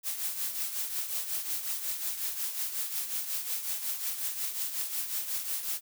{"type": "noise with tremolo", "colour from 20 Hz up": "blue", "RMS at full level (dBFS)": -31, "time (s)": [0.03, 5.81], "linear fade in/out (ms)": 50, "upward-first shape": "triangle", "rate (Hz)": 5.5, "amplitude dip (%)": 65, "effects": []}